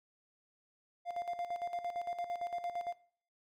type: tone with tremolo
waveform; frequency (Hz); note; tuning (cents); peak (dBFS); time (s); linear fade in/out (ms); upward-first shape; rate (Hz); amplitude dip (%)
triangle; 698.5; F5; 0; -32; 1.05-2.95; 50; square; 8.8; 65
effects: noise-tail reverb RT60 0.5 s tail -18 dB re dry